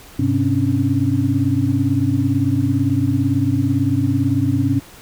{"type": "tone cluster", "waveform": "sine", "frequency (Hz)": [100.8, 129.8, 267.6, 285.5], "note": ["G2", "C3", "C4", "D4"], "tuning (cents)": [49, -13, 39, -49], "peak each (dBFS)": -20, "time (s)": [0.19, 4.8], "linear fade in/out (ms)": 5, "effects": ["pink hiss -42 dBFS RMS until 5.01 s"]}